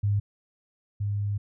sine tone pair in turn, 102.1 / 102.1 Hz, G#2 / G#2, -29 / -29 cents, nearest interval unison, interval 0 cents, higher neither, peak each -21 / -25 dBFS, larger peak first, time 0.03-0.2 / 1-1.38 s, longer second, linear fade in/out 10 ms, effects none

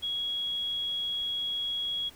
sine tone, 3322 Hz, G#7, in tune, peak -29 dBFS, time 0.02-2.1 s, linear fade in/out 20 ms, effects pink hiss -54 dBFS RMS until 2.15 s

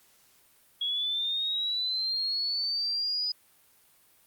sine linear sweep, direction up, 3322 to 4978 Hz, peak -27 dBFS, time 0.81-3.32 s, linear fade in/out 5 ms, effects white hiss -62 dBFS RMS until 4.26 s + Opus 48 kbps

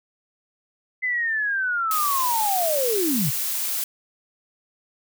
sine linear sweep, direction down, 2041 to 116.54 Hz, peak -21 dBFS, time 1.02-3.31 s, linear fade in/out 20 ms
blue noise, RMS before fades -26 dBFS, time 1.91-3.84 s, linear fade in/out 2 ms
effects none

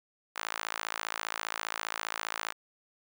sawtooth tone with high-pass filter, 55 Hz, A1, in tune, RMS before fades -37 dBFS, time 0.35-2.53 s, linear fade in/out 20 ms, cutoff 1200 Hz, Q 1.3, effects none

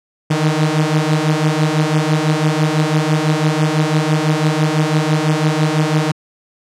sawtooth beating tone pair, 151.8 / 157.8 Hz, D#3 / D#3, -42 / +25 cents, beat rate 6 Hz, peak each -12 / -12 dBFS, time 0.3-6.12 s, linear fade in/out 10 ms, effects low-pass 8000 Hz 12 dB/octave

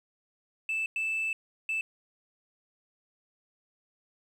sine tone bursts at uneven times, 2637 Hz, E7, in tune, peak -26 dBFS, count 3, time 0.69-0.86 / 0.96-1.33 / 1.69-1.81 s, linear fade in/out 2 ms, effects tanh soft clip ceiling -26 dBFS + 10-bit

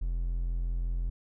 triangle tone, 42.79 Hz, F1, 35 cents flat, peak -26 dBFS, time 0.01-1.1 s, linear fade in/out 10 ms, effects none

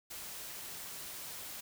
white noise, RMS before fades -45 dBFS, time 0.1-1.61 s, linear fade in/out 10 ms, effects none

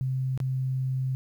sine tone with dropouts, 130.81 Hz, C3, in tune, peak -25 dBFS, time 0.01-1.15 s, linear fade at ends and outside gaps 0 ms, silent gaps 0.376-0.402 s, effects 10-bit

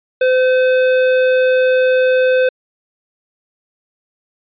triangle tone with hard clipping, 512 Hz, C5, 38 cents flat, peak -12 dBFS, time 0.21-2.49 s, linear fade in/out 5 ms, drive 18 dB, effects resampled to 8000 Hz

